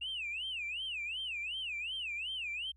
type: tone with vibrato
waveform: sine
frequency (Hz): 2718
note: F7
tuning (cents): -48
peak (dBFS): -35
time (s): 0.01-2.72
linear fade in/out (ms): 10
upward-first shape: sine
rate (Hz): 2.7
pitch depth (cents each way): 260
effects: tanh soft clip ceiling -32 dBFS + added 64 Hz sine -61 dBFS peak until 2.76 s